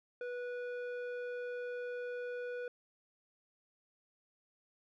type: tone with low-pass filter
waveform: square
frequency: 490 Hz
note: B4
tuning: 14 cents flat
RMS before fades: -41 dBFS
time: 0.21-2.68 s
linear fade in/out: 2 ms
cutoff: 1700 Hz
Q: 1.1
effects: none